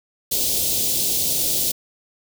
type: band-stop noise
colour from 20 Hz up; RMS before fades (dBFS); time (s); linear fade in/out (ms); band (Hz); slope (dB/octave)
white; -21; 0.31-1.72; 10; 590 to 3300; 24
effects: none